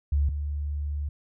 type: tone pair in turn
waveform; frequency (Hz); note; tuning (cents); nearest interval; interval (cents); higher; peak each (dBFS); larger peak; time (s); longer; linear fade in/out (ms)
sine; 71.8 / 72.97; D2 / D2; -39 / -11; unison; 28; second; -20 / -27; first; 0.12-0.29 / 0.29-1.09; second; 5
effects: none